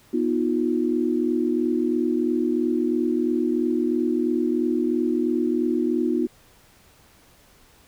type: tone cluster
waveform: sine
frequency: 245.3 / 313.4 / 356.4 Hz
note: B3 / D#4 / F4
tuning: -12 / +13 / +35 cents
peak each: -24 dBFS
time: 0.13-6.27 s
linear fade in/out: 10 ms
effects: pink hiss -55 dBFS RMS until 7.87 s